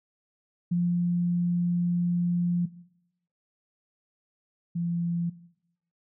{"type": "tone pair in turn", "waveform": "sine", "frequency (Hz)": [174.61, 171.12], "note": ["F3", "F3"], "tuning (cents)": [0, -35], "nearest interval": "unison", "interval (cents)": 35, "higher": "first", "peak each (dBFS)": [-22, -26], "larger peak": "first", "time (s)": [[0.71, 2.66], [4.75, 5.3]], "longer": "first", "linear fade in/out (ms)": 10, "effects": ["noise-tail reverb RT60 0.8 s tail -18 dB re dry"]}